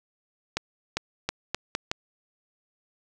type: accelerating click train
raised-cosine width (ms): 0.2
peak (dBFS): -9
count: 6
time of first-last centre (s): 0.57-1.915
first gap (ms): 400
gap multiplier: 0.8
effects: none